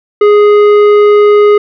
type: tone with tanh clipping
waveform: sine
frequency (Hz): 415.3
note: G#4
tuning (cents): 0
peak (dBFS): -4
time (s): 0.21-1.58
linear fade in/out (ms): 5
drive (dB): 11
effects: none